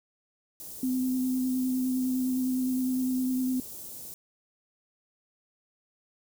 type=band-stop noise; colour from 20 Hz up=white; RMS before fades=-42 dBFS; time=0.6-4.14 s; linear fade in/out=0 ms; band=460 to 7400 Hz; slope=12 dB/octave
type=tone with vibrato; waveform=sine; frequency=255.9 Hz; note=C4; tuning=38 cents flat; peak=-25 dBFS; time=0.83-3.6 s; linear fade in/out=2 ms; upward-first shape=triangle; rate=9.8 Hz; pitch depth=19 cents each way
effects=none